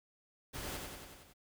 pink noise with echo, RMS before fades -43 dBFS, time 0.53-0.78 s, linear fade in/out 20 ms, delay 93 ms, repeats 6, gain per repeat -3 dB, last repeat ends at 1.338 s, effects none

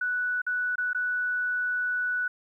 sine tone with dropouts, 1480 Hz, F#6, in tune, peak -25 dBFS, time 0.01-2.28 s, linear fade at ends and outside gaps 5 ms, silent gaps 0.418-0.465 / 0.757-0.781 / 0.932-0.947 s, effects 11-bit

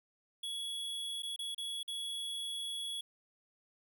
square tone with dropouts, 3364 Hz, G#7, 22 cents sharp, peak -38 dBFS, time 0.43-3.01 s, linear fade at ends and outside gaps 5 ms, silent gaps 1.223-1.231 / 1.362-1.39 / 1.547-1.579 / 1.831-1.878 s, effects none

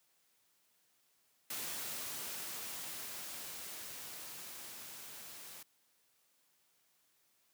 white noise with level ramp, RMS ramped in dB -41 to -51 dBFS, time 1.5-5.63 s, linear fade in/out 5 ms, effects white hiss -74 dBFS RMS until 7.53 s + high-pass 100 Hz 12 dB/octave

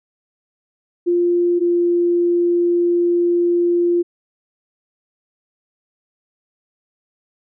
sine tone pair in turn, 349.2 / 347.5 Hz, F4 / F4, 0 / -9 cents, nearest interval unison, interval 9 cents, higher first, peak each -13 dBFS, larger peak neither, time 1.06-1.6 / 1.6-4.03 s, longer second, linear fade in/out 20 ms, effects none

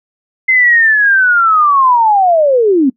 sine linear sweep, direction down, 2079 to 246.9 Hz, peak -6 dBFS, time 0.48-2.9 s, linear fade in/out 10 ms, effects noise-tail reverb RT60 0.1 s tail -21 dB re dry

